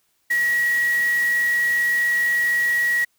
sine tone in noise, 1913 Hz, A#6, 44 cents sharp, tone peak -17 dBFS, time 0.3-3.05 s, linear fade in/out 10 ms, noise white, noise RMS -35 dBFS, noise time 0.3-3.05 s, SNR +15 dB, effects white hiss -67 dBFS RMS until 3.18 s

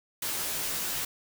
white noise with comb filter, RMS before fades -32 dBFS, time 0.22-1.05 s, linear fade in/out 5 ms, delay 15 ms, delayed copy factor -0.6, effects none

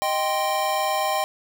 square chord, C minor, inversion first, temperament equal, 622.3 / 784 / 1046.5 Hz, Eb5 / G5 / C6, 0 / 0 / 0 cents, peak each -27 / -25 / -28 dBFS, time 0.02-1.24 s, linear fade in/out 0 ms, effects none

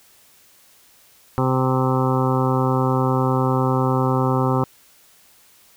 harmonic tone, 130 Hz, C3, 11 cents flat, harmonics 1 / 2 / 3 / 4 / 6 / 7 / 8 / 9 / 10, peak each -20 / -23 / -25 / -26 / -28 / -28 / -29 / -30 / -30 dBFS, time 1.38-4.64 s, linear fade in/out 0 ms, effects white hiss -53 dBFS RMS until 5.76 s

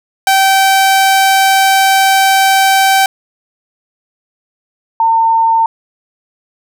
sawtooth / sine tone pair in turn, 774 / 905.8 Hz, G5 / A#5, -22 / -50 cents, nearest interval minor third, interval 272 cents, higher second, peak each -3 / -7 dBFS, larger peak first, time 0.27-3.06 / 5-5.66 s, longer first, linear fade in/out 2 ms, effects none

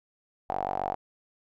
sawtooth tone with band-pass filter, 47.54 Hz, F#1, 48 cents sharp, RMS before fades -31 dBFS, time 0.49-0.95 s, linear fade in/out 10 ms, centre 760 Hz, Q 7.8, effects none

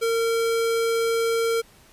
square tone, 458.1 Hz, A#4, 30 cents flat, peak -21 dBFS, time 0.01-1.62 s, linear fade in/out 20 ms, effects pink hiss -53 dBFS RMS until 1.92 s + resampled to 32000 Hz

